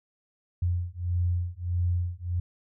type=beating tone pair; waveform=sine; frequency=87.31 / 88.91 Hz; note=F2 / F2; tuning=0 / +31 cents; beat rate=1.6 Hz; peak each=-28 dBFS; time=0.62-2.4 s; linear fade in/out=5 ms; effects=none